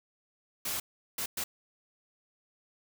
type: noise bursts at uneven times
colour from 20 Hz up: white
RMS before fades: -34 dBFS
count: 3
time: 0.65-0.8 / 1.18-1.26 / 1.37-1.44 s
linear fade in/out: 5 ms
effects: none